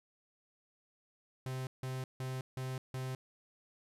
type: tone bursts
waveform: 45% pulse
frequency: 130 Hz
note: C3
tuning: 11 cents flat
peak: -37 dBFS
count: 5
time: 1.46-3.15 s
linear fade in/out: 2 ms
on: 210 ms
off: 160 ms
effects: resampled to 32000 Hz + 12-bit